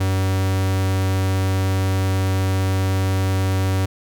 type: tone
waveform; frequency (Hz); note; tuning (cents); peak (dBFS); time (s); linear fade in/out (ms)
45% pulse; 95.2; F#2; +50; -17; 0-3.86; 10
effects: none